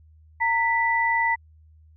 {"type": "tone pair together", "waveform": "sine", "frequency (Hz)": [919.2, 1975.5], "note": ["A#5", "B6"], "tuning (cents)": [-25, 0], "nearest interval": "octave + minor second", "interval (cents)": 1325, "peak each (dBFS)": -22, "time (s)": [0.4, 1.36], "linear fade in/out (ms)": 20, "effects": ["added 78 Hz sine -50 dBFS peak until 1.96 s"]}